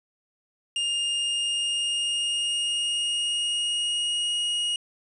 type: tone with pitch glide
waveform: 45% pulse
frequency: 2824 to 2880 Hz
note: F7 to F#7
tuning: +19 to -47 cents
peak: -24 dBFS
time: 0.76-4.76 s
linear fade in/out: 2 ms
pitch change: +34 cents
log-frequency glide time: 1.03-4.32 s
effects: resampled to 22050 Hz + 9-bit